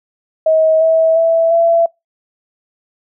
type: tone with pitch steps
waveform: sine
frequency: 636 / 647.5 / 659.2 / 671.1 Hz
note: D#5 / E5 / E5 / E5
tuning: +38 / -31 / 0 / +31 cents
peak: -8 dBFS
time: 0.46-1.86 s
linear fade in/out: 5 ms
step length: 350 ms
effects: noise-tail reverb RT60 0.2 s tail -25 dB re dry